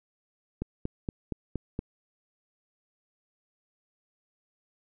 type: click train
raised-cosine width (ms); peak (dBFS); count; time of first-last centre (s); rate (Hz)
3; -18; 6; 0.62-1.791; 4.27
effects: none